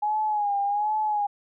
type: tone with vibrato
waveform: sine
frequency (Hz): 830.6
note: G#5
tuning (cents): 0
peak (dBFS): -22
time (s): 0.02-1.27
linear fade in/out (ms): 10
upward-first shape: sine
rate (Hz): 1.3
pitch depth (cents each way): 63
effects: none